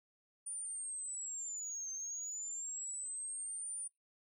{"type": "linear two-way sweep", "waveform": "sine", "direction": "down then up", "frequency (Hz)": [9380, 6272, 9380], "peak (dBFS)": -39, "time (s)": [0.46, 3.88], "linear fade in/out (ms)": 10, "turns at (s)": 1.91, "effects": ["noise-tail reverb RT60 0.2 s tail -26 dB re dry", "tanh soft clip ceiling -35 dBFS"]}